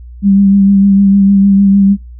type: tone with vibrato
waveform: sine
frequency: 197.6 Hz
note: G3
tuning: 14 cents sharp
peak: -4 dBFS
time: 0.22-1.97 s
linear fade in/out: 50 ms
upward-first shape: triangle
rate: 6.6 Hz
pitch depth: 29 cents each way
effects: noise-tail reverb RT60 0.2 s tail -25 dB re dry + added 60 Hz sine -28 dBFS peak until 2.19 s